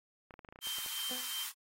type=clicks; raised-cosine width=0.5 ms; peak=-35 dBFS; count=11; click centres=0.308 / 0.34 / 0.392 / 0.448 / 0.488 / 0.525 / 0.559 / 0.589 / 0.671 / 0.785 / 0.862 s
type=high-pass noise; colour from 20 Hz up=white; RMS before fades=-41 dBFS; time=0.61-1.53 s; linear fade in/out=50 ms; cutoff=880 Hz; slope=96 dB/octave
type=tone with tremolo; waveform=sine; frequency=3136 Hz; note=G7; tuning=in tune; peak=-37 dBFS; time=0.61-1.47 s; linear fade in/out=50 ms; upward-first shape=sine; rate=2.8 Hz; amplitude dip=60%
type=tone with exponential decay; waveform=20% pulse; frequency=252 Hz; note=B3; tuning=35 cents sharp; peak=-37 dBFS; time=1.11-1.34 s; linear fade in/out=1 ms; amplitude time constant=48 ms
effects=AAC 48 kbps